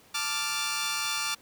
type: chord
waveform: 10% pulse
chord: D minor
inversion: second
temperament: equal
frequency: 880 / 1174.7 / 1396.9 Hz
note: A5 / D6 / F6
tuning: 0 / 0 / 0 cents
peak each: -28 / -23 / -24 dBFS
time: 0.14-1.35 s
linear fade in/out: 10 ms
effects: pink hiss -57 dBFS RMS until 1.41 s + high-pass 80 Hz 12 dB/octave